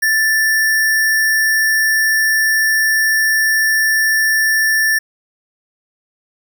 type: tone with sample-and-hold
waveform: sine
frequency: 1762 Hz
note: A6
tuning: 2 cents sharp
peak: -11 dBFS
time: 0.02-4.99 s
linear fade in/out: 10 ms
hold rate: 7350 Hz
effects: none